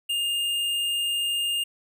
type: tone with hard clipping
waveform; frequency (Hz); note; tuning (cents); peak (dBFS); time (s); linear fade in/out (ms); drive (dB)
sine; 2821; F7; +17; -25; 0.09-1.64; 10; 12
effects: none